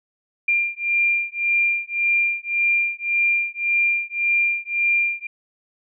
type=beating tone pair; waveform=sine; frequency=2389 / 2390.8 Hz; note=D7 / D7; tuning=+29 / +30 cents; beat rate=1.8 Hz; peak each=-21 / -21 dBFS; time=0.48-5.27 s; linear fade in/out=5 ms; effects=none